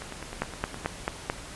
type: two click trains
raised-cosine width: 0.5 ms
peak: -11 / -22 dBFS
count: 5 / 9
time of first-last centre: 0.42-1.299 / 0.02-0.847 s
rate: 4.55 / 9.67 Hz
effects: pink hiss -42 dBFS RMS until 1.55 s + resampled to 24000 Hz